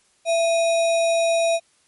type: tone with sample-and-hold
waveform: sine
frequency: 667 Hz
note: E5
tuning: 20 cents sharp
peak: -16 dBFS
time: 0.25-1.6 s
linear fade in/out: 50 ms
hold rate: 3150 Hz
effects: white hiss -61 dBFS RMS until 1.87 s + MP3 48 kbps